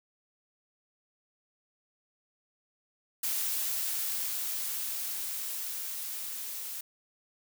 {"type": "noise with level ramp", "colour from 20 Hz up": "blue", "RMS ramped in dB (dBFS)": [-31, -39], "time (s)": [3.23, 6.81], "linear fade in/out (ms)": 5, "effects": []}